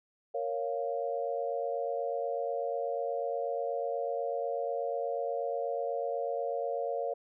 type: chord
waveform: sine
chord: Bb minor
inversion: none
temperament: equal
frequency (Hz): 466.2 / 554.4 / 698.5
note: Bb4 / Db5 / F5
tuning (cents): 0 / 0 / 0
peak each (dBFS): -35 / -34 / -36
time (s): 0.34-7.14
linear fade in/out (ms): 10
effects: none